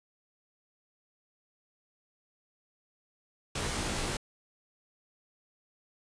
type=noise with comb filter; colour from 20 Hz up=pink; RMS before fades=-33 dBFS; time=3.55-4.17 s; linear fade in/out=5 ms; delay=18 ms; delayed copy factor=-0.95; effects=resampled to 22050 Hz